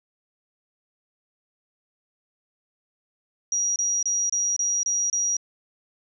sine tone bursts, 5750 Hz, F8, 50 cents sharp, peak -21 dBFS, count 7, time 3.52-5.368 s, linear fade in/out 2 ms, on 240 ms, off 28 ms, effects none

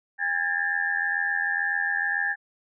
sine tone cluster, 807 / 1628 / 1710 / 1797 Hz, G#5 / G#6 / A6 / A6, -50 / -35 / -50 / +36 cents, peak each -34 / -28 / -28 / -28 dBFS, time 0.18-2.36 s, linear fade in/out 50 ms, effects none

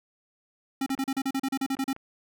square tone bursts, 268.9 Hz, C4, 47 cents sharp, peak -26 dBFS, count 13, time 0.81-1.931 s, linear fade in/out 5 ms, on 53 ms, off 36 ms
clicks, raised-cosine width 0.5 ms, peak -30 dBFS, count 7, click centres 0.894 / 0.978 / 1.181 / 1.654 / 1.769 / 1.901 / 1.964 s
effects none

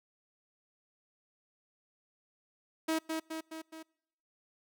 sawtooth tone with echo, 320 Hz, D#4, 49 cents sharp, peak -25 dBFS, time 2.88-2.99 s, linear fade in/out 10 ms, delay 210 ms, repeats 4, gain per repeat -4 dB, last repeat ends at 3.83 s, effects noise-tail reverb RT60 0.8 s tail -26 dB re dry

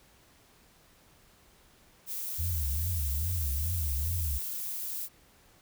violet noise, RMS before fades -36 dBFS, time 2.06-5.09 s, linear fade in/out 50 ms
sine tone with vibrato, 77.6 Hz, D#2, 4 cents flat, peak -29 dBFS, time 2.38-4.39 s, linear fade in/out 20 ms, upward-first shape triangle, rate 2.4 Hz, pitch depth 270 cents each way
effects pink hiss -61 dBFS RMS until 5.61 s

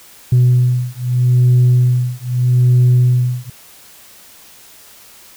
sine beating tone pair, 123.9 / 124.7 Hz, B2 / B2, +6 / +17 cents, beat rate 0.8 Hz, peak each -11 dBFS, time 0.32-3.5 s, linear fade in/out 5 ms, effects tanh soft clip ceiling -5 dBFS + white hiss -42 dBFS RMS until 5.36 s

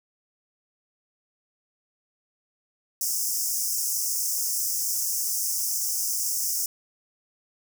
pink high-pass noise, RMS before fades -27 dBFS, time 3.01-6.66 s, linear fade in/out 2 ms, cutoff 5200 Hz, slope 96 dB/octave, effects none

